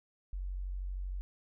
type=tone; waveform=sine; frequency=46.38 Hz; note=F#1; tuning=5 cents sharp; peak=-35 dBFS; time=0.33-1.21 s; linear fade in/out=0 ms; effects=none